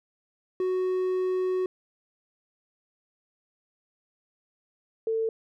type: tone pair in turn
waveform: triangle / sine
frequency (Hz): 370 / 447.5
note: F#4 / A4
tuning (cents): 0 / +29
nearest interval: minor third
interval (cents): 329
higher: second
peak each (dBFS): -22 / -24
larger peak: first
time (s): 0.6-1.66 / 5.07-5.29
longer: first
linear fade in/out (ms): 2
effects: none